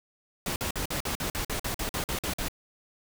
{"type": "noise bursts", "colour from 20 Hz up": "pink", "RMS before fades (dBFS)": -31, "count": 14, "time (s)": [0.46, 2.484], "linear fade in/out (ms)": 2, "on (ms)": 100, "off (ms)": 48, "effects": []}